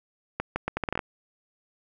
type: accelerating click train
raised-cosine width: 0.5 ms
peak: -12 dBFS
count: 10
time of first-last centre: 0.4-0.992 s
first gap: 160 ms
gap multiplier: 0.75
effects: none